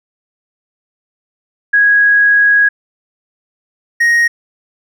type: tone pair in turn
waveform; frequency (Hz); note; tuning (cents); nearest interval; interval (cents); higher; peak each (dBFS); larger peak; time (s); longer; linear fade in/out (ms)
sine / triangle; 1656 / 1873.2; G#6 / A#6; -5 / +8; major second; 213; second; -6; neither; 1.73-2.69 / 4-4.28; first; 10
effects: none